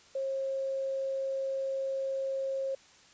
sine tone with quantisation, 538 Hz, C5, 48 cents sharp, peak -30 dBFS, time 0.15-2.75 s, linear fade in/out 5 ms, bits 10, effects white hiss -58 dBFS RMS until 3.13 s + resampled to 16000 Hz

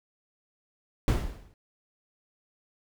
brown noise with exponential decay, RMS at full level -20 dBFS, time 1.08-1.54 s, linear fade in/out 1 ms, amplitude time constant 100 ms, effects none

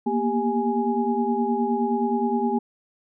sine tone cluster, 231.5 / 241.1 / 397.3 / 833 Hz, A#3 / B3 / G4 / G#5, -12 / -41 / +23 / +5 cents, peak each -26 dBFS, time 0.06-2.59 s, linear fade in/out 10 ms, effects none

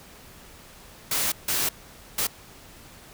white noise bursts at uneven times, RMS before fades -25 dBFS, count 3, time 1.11-1.32 / 1.48-1.69 / 2.18-2.27 s, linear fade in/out 5 ms, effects pink hiss -48 dBFS RMS until 3.13 s

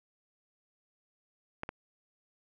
clicks, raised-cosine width 0.5 ms, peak -20 / -22 dBFS, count 2, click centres 1.634 / 1.691 s, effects none

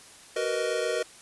square chord, B major seventh, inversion second, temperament equal with one note detuned, 376.7 / 466.2 / 493.9 / 622.3 Hz, F#4 / A#4 / B4 / D#5, +31 / 0 / 0 / 0 cents, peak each -35 / -31 / -33 / -32 dBFS, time 0.36-1.03 s, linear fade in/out 5 ms, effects white hiss -50 dBFS RMS until 1.21 s + resampled to 24000 Hz

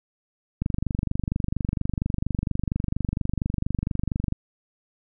click train, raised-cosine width 5 ms, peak -12 dBFS, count 91, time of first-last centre 0.62-4.324 s, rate 24.3 Hz, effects none

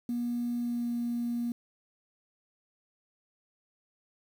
sine tone with pitch glide, 240 to 237.8 Hz, B3 to A#3, -49 to +35 cents, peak -28 dBFS, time 0.09-1.52 s, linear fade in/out 2 ms, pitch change -16 cents, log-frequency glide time 0.58-0.92 s, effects tanh soft clip ceiling -25 dBFS + 9-bit

